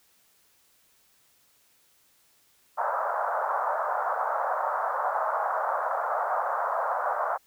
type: band-pass noise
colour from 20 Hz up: pink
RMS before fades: -28 dBFS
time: 2.77-7.38 s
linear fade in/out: 20 ms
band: 590 to 1400 Hz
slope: 48 dB/octave
effects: white hiss -64 dBFS RMS until 7.46 s